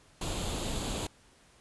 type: noise with comb filter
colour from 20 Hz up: pink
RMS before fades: -34 dBFS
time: 0.21-1.07 s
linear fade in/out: 5 ms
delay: 0.27 ms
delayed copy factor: +0.55
effects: pink hiss -61 dBFS RMS until 1.6 s + resampled to 24000 Hz